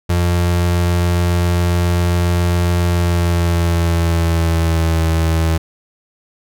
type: tone with pitch glide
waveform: 35% pulse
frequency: 87.31 to 81.46 Hz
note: F2 to E2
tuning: 0 to -20 cents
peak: -11 dBFS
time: 0.09-5.58 s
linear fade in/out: 10 ms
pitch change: -120 cents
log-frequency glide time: 2.83-5.03 s
effects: none